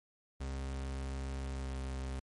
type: tone with pitch glide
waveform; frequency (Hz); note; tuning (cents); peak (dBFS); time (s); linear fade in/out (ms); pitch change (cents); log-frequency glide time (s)
40% pulse; 67 to 66.08; C2 to C2; +42 to +18; -36; 0.4-2.2; 10; -24; 1.4-1.73
effects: MP3 48 kbps